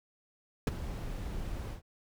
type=noise with ADSR envelope; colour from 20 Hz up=brown; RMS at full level=-22 dBFS; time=0.67-1.82 s; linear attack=3 ms; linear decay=21 ms; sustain=-16 dB; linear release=110 ms; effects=none